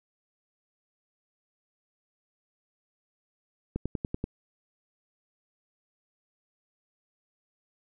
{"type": "click train", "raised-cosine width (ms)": 3, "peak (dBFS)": -17, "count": 6, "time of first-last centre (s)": [3.76, 4.241], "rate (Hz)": 10.4, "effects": []}